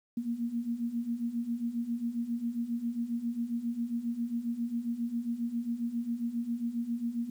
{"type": "beating tone pair", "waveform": "sine", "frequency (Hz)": [230.7, 238.1], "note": ["A#3", "A#3"], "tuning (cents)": [-18, 37], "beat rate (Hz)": 7.4, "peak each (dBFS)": [-36, -32], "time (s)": [0.17, 7.3], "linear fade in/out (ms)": 5, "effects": ["10-bit"]}